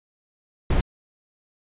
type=noise; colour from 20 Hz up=brown; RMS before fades=-19 dBFS; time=0.7-0.81 s; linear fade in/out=5 ms; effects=resampled to 8000 Hz